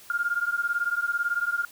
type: beating tone pair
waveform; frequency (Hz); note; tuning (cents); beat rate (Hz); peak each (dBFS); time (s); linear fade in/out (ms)
sine; 1400 / 1418; F6 / F6; +4 / +26; 18; -27; 0.1-1.65; 2
effects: white hiss -50 dBFS RMS until 1.71 s